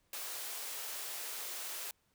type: high-pass noise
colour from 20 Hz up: white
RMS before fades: -42 dBFS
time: 0.13-1.91 s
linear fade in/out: 2 ms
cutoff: 380 Hz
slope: 24 dB/octave
effects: pink hiss -75 dBFS RMS until 2.14 s